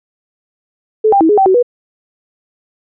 sine tone with pitch steps, 434 / 794 / 322.7 / 416.8 / 772 / 376.4 / 486.8 Hz, A4 / G5 / E4 / G#4 / G5 / F#4 / B4, -24 / +22 / -37 / +6 / -27 / +30 / -25 cents, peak -6 dBFS, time 1.04-1.628 s, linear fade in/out 10 ms, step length 84 ms, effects none

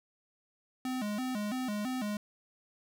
square tone with vibrato, 230.9 Hz, A#3, 16 cents flat, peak -33 dBFS, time 0.85-2.17 s, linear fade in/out 2 ms, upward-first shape square, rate 3 Hz, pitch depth 180 cents each way, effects none

